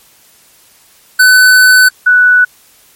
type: tone pair in turn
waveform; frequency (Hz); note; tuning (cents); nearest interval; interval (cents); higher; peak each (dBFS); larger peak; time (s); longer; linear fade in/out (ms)
square / sine; 1506 / 1481; F#6 / F#6; +30 / +1; unison; 29; first; -3; neither; 1.19-1.89 / 2.06-2.45; first; 10
effects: white hiss -45 dBFS RMS until 2.95 s + MP3 64 kbps